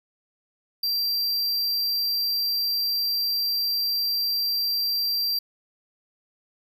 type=tone; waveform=square; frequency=4717 Hz; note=D8; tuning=7 cents sharp; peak=-23 dBFS; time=0.83-5.39 s; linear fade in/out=5 ms; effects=none